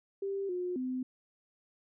sine tone with pitch steps, 393.6 / 359.4 / 255.8 Hz, G4 / F4 / C4, +7 / +50 / -39 cents, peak -32 dBFS, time 0.22-1.03 s, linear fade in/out 5 ms, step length 270 ms, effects none

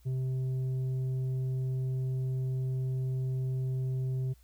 sine tone with tanh clipping, 130 Hz, C3, 11 cents flat, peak -30 dBFS, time 0.05-4.34 s, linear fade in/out 20 ms, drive 5 dB, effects added 60 Hz sine -57 dBFS peak until 4.43 s + white hiss -68 dBFS RMS until 4.43 s

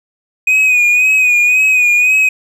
triangle tone with vibrato, 2489 Hz, D#7, in tune, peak -6 dBFS, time 0.47-2.29 s, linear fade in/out 5 ms, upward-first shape sine, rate 1.9 Hz, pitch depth 46 cents each way, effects none

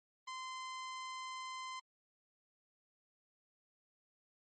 sawtooth tone, 1035 Hz, C6, 19 cents flat, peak -39 dBFS, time 0.27-1.8 s, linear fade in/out 10 ms, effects low-pass 12000 Hz 12 dB/octave + MP3 32 kbps

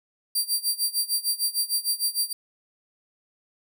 15% pulse tone with tremolo, 4710 Hz, D8, 4 cents sharp, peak -14 dBFS, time 0.35-2.33 s, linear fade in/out 5 ms, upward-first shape sine, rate 6.6 Hz, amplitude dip 90%, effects none

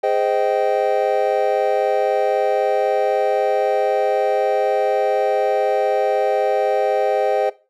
triangle chord, Ab major seventh, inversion none, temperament just, 415.3 / 519.1 / 623 / 778.7 Hz, Ab4 / C5 / Eb5 / G5, 0 / -14 / +2 / -12 cents, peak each -20 / -19 / -19 / -19 dBFS, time 0.03-7.5 s, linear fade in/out 10 ms, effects noise-tail reverb RT60 0.3 s tail -18 dB re dry

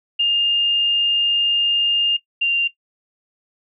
sine tone pair in turn, 2817 / 2783 Hz, F7 / F7, +14 / -7 cents, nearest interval unison, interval 21 cents, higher first, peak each -14 dBFS, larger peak neither, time 0.19-2.17 / 2.41-2.68 s, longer first, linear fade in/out 10 ms, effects noise-tail reverb RT60 0.1 s tail -18 dB re dry

